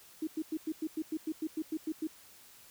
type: tone bursts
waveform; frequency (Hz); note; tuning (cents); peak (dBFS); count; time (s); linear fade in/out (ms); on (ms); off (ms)
sine; 314.6; D#4; +19; -31; 13; 0.22-2.072; 5; 52; 98
effects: white hiss -57 dBFS RMS until 2.7 s